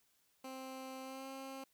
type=tone with pitch glide; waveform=15% pulse; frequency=262.5 to 267.9 Hz; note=C4 to C4; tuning=+6 to +41 cents; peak=-39 dBFS; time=0.44-1.64 s; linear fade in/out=5 ms; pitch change=+35 cents; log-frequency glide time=1.02-1.28 s; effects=white hiss -75 dBFS RMS until 1.73 s